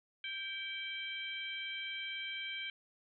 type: harmonic tone with a mistuned harmonic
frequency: 789 Hz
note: G5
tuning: 11 cents sharp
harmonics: 2 / 3 / 4 / 5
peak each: -47 / -42 / -42 / -55 dBFS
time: 0.24-2.7 s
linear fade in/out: 2 ms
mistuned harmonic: 3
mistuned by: -39 cents
effects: none